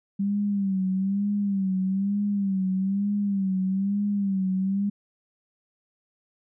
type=tone with vibrato; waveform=sine; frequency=196 Hz; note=G3; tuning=in tune; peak=-22 dBFS; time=0.19-4.9 s; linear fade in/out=10 ms; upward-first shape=sine; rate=1.1 Hz; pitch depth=77 cents each way; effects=none